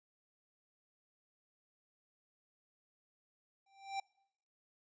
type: tone with exponential growth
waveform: square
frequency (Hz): 784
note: G5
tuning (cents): 0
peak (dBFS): -35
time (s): 3.66-4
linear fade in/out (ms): 5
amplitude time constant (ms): 73
effects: noise-tail reverb RT60 0.8 s tail -26 dB re dry + resampled to 16000 Hz

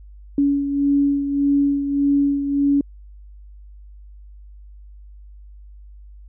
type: beating tone pair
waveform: sine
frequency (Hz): 282.1 / 283.8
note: C#4 / C#4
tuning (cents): +30 / +41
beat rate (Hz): 1.7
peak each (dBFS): -16 / -24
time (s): 0.38-2.81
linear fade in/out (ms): 2
effects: added 50 Hz sine -39 dBFS peak until 6.28 s

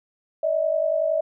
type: tone pair together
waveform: sine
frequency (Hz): 589.2 / 640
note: D5 / D#5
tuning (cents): +6 / +49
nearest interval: minor second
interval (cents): 143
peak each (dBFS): -24 / -21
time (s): 0.43-1.21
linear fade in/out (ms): 5
effects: none

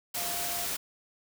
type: tone in noise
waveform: sine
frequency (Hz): 698.5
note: F5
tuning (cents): 0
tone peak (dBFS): -39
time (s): 0.16-0.66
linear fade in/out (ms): 10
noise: white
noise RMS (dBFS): -33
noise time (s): 0.14-0.77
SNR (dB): -9
effects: none

